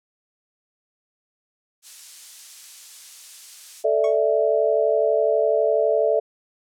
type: noise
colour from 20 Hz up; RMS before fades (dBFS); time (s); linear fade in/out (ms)
violet; -32; 1.82-3.85; 50
type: chord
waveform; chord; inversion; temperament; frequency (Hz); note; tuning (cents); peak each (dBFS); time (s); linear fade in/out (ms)
sine; A suspended fourth; none; equal; 440 / 587.3 / 659.3; A4 / D5 / E5; 0 / 0 / 0; -21; 3.84-6.2; 10
type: tone with exponential decay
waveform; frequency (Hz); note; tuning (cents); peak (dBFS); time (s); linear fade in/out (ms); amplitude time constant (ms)
25% pulse; 1106; C#6; -4; -28; 4.04-4.2; 2; 33
effects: low-pass 7000 Hz 12 dB/octave